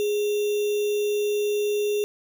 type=tone with sample-and-hold; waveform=sine; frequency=415.3 Hz; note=G#4; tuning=in tune; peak=-21 dBFS; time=0-2.04 s; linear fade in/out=0 ms; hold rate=3150 Hz; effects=none